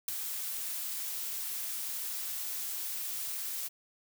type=noise with ADSR envelope; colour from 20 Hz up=blue; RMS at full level=-27 dBFS; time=0.08-3.69 s; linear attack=6 ms; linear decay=3 ms; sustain=-10 dB; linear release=23 ms; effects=none